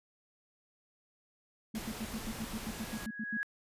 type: tone bursts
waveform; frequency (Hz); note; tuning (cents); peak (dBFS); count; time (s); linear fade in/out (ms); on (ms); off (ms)
sine; 220; A3; 0; -35; 13; 1.74-3.372; 5; 48; 84
type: noise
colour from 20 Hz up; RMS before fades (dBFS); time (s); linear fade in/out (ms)
pink; -43; 1.75-3.06; 0
type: tone with exponential growth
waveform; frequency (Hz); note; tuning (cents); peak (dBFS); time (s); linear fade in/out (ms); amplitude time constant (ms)
sine; 1661.2; G#6; 0; -31; 2.46-3.43; 0; 210
effects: resampled to 32000 Hz